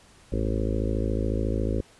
harmonic tone, 54 Hz, A1, 32 cents flat, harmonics 1 / 2 / 4 / 5 / 6 / 7 / 8 / 9 / 10, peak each -27 / -30 / -33 / -34 / -35 / -35 / -36 / -37 / -37 dBFS, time 0.32-1.81 s, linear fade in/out 5 ms, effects pink hiss -55 dBFS RMS until 1.99 s + resampled to 24000 Hz

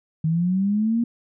sine linear sweep, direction up, 155.56 to 238 Hz, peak -18 dBFS, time 0.24-1.04 s, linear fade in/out 5 ms, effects none

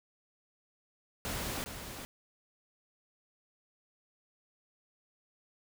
pink noise with echo, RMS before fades -37 dBFS, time 1.25-1.64 s, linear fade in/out 0 ms, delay 410 ms, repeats 1, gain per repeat -7 dB, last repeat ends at 2.05 s, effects none

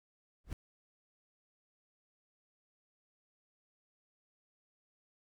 brown noise with exponential growth, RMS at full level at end -32 dBFS, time 0.44-0.53 s, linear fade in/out 2 ms, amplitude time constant 18 ms, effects none

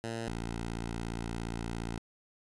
10% pulse tone pair in turn, 114.4 / 57.2 Hz, A#2 / A#1, -32 / -32 cents, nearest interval octave, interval 1200 cents, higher first, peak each -27 dBFS, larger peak neither, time 0.04-0.28 / 0.28-1.98 s, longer second, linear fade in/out 0 ms, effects resampled to 24000 Hz

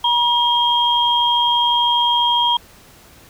sine tone pair together, 959 / 3226 Hz, A#5 / G7, +49 / +49 cents, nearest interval octave + major sixth, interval 2100 cents, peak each -16 dBFS, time 0.04-2.57 s, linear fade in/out 5 ms, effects pink hiss -46 dBFS RMS until 3.29 s

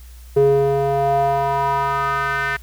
square tone with band-pass filter sweep, 138.6 Hz, C#3, in tune, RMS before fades -18 dBFS, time 0.36-2.57 s, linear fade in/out 10 ms, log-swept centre 410 to 1700 Hz, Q 4, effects added 60 Hz sine -37 dBFS peak until 2.62 s + white hiss -50 dBFS RMS until 2.62 s

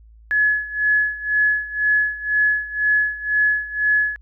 sine tone with tremolo, 1700 Hz, G#6, 40 cents sharp, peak -13 dBFS, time 0.31-4.16 s, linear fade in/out 0 ms, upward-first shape sine, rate 2 Hz, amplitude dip 85%, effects added 55 Hz sine -44 dBFS peak until 4.21 s

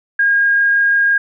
sine tone with frequency modulation, 1625 Hz, G#6, 38 cents flat, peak -10 dBFS, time 0.19-1.18 s, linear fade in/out 5 ms, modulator 25.9 Hz, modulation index 0.28, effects none

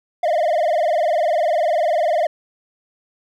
triangle tone with vibrato, 652 Hz, E5, 19 cents flat, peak -13 dBFS, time 0.23-2.27 s, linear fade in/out 5 ms, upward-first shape sine, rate 20 Hz, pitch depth 160 cents each way, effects none

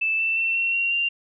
sine tone with pitch steps, 2637 / 2665 / 2692 / 2721 / 2749 / 2778 Hz, E7 / E7 / E7 / F7 / F7 / F7, 0 / +18 / +36 / -46 / -28 / -10 cents, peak -20 dBFS, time 0.01-1.09 s, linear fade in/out 10 ms, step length 180 ms, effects none

